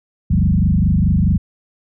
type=tone with frequency modulation; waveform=sine; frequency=127.3 Hz; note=C3; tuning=47 cents flat; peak=-11 dBFS; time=0.3-1.38 s; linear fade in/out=10 ms; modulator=24.7 Hz; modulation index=3.1; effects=none